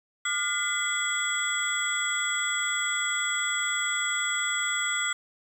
sine tone cluster, 1195 / 1426 / 2019 / 3356 / 7770 Hz, D6 / F6 / B6 / G#7 / B8, +30 / +36 / +38 / +17 / -29 cents, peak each -36 / -30 / -31 / -32 / -32 dBFS, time 0.25-5.13 s, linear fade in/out 5 ms, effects 9-bit

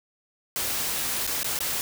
white noise with dropouts, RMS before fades -28 dBFS, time 0.56-1.81 s, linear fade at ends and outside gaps 0 ms, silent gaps 1.267-1.275 / 1.431-1.445 / 1.589-1.605 s, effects none

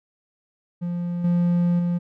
triangle tone with level steps, 174.3 Hz, F3, 3 cents flat, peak -22 / -15 / -18 dBFS, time 0.81-1.99 s, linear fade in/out 20 ms, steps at 1.24 / 1.79 s, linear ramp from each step 5 ms, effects none

